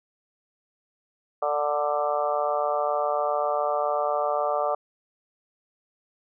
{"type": "harmonic tone with a mistuned harmonic", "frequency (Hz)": 147.4, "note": "D3", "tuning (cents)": 7, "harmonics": [3, 4, 5, 6, 7, 8, 9], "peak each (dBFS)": [-33, -26, -28, -34, -39, -29, -39], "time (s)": [1.42, 4.75], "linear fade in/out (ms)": 5, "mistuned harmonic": 3, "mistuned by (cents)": 16, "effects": []}